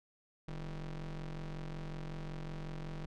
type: ring-modulated tone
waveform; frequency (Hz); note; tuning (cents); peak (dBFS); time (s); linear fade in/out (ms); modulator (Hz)
45% pulse; 88.1; F2; +16; -37; 0.48-3.06; 5; 65.4
effects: low-pass 5000 Hz 12 dB/octave